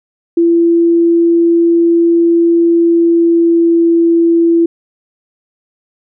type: tone with pitch glide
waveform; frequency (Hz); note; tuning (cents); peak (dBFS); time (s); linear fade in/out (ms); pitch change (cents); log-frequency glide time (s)
sine; 337.8 to 335.5; E4 to E4; +42 to +31; -6; 0.37-4.66; 5; -11; 2.7-3.88
effects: none